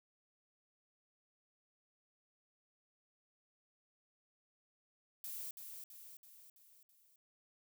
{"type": "noise with echo", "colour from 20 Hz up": "violet", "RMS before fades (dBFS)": -45, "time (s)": [5.24, 5.51], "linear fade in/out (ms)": 2, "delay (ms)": 330, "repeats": 5, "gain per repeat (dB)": -5, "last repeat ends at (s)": 7.16, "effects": []}